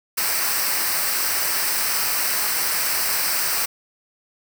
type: noise with comb filter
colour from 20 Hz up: white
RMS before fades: -22 dBFS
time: 0.17-3.66 s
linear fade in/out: 10 ms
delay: 0.29 ms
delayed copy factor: -0.65
effects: none